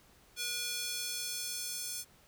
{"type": "tone with high-pass filter sweep", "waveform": "square", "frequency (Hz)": 482.7, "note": "B4", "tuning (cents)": -40, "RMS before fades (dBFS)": -38, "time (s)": [0.36, 2.05], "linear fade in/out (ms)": 50, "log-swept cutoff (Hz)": [3100, 6200], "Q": 0.99, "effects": ["pink hiss -63 dBFS RMS until 2.27 s"]}